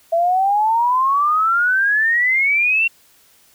sine exponential sweep, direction up, 659 to 2748 Hz, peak -13 dBFS, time 0.12-2.88 s, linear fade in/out 10 ms, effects white hiss -53 dBFS RMS until 3.54 s

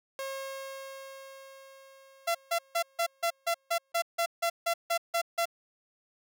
sawtooth tone with exponential decay, 540 Hz, C#5, 45 cents flat, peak -30 dBFS, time 0.19-3.92 s, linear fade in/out 1 ms, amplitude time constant 810 ms
sawtooth tone bursts, 679 Hz, F5, 49 cents flat, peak -22 dBFS, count 14, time 2.27-5.456 s, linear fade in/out 10 ms, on 79 ms, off 160 ms
effects none

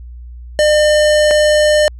square tone pair in turn, 603 / 603 Hz, D5 / D5, +46 / +46 cents, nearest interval unison, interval 0 cents, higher neither, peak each -9 dBFS, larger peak neither, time 0.59-1.31 / 1.31-1.88 s, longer first, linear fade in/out 0 ms, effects added 60 Hz sine -29 dBFS peak until 1.99 s + resampled to 22050 Hz

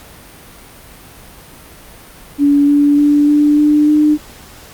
sine tone with pitch steps, 286 / 289 / 292 / 295.1 / 298.1 / 301.3 Hz, D4 / D4 / D4 / D4 / D4 / D4, -46 / -28 / -10 / +8 / +26 / +44 cents, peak -7 dBFS, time 2.38-4.18 s, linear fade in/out 50 ms, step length 300 ms, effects pink hiss -38 dBFS RMS until 4.73 s + Opus 48 kbps

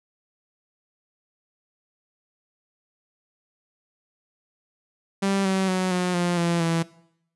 sawtooth tone with pitch steps, 196 / 190.64 / 185.43 / 180.36 / 175.42 / 170.63 / 165.96 Hz, G3 / G3 / F#3 / F#3 / F3 / F3 / E3, 0 / -48 / +4 / -44 / +8 / -40 / +12 cents, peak -17 dBFS, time 5.22-6.83 s, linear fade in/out 10 ms, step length 230 ms, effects noise-tail reverb RT60 0.7 s tail -20 dB re dry + resampled to 24000 Hz

